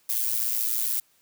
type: noise with amplitude modulation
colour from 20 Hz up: violet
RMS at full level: -23 dBFS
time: 0.09-1 s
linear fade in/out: 5 ms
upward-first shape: sine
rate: 116 Hz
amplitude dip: 75%
effects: white hiss -64 dBFS RMS until 1.21 s